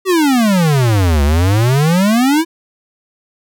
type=exponential two-way sweep; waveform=square; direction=down then up; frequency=392.1 to 69.3 to 338.5 Hz; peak=-10 dBFS; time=0.05-2.45 s; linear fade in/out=50 ms; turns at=1.23 s; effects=none